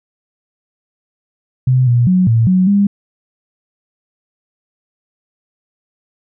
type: tone with pitch steps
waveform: sine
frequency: 128.4 / 120.6 / 183.8 / 114.2 / 185.1 / 201.3 Hz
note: C3 / B2 / F#3 / A#2 / F#3 / G3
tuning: -32 / -41 / -11 / -35 / +1 / +46 cents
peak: -8 dBFS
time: 1.67-2.87 s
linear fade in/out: 5 ms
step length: 200 ms
effects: none